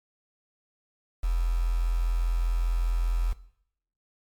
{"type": "tone with quantisation", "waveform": "sine", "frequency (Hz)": 42.49, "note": "F1", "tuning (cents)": -47, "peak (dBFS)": -22, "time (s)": [1.23, 3.33], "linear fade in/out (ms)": 10, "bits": 7, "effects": ["noise-tail reverb RT60 0.7 s tail -18 dB re dry", "MP3 96 kbps"]}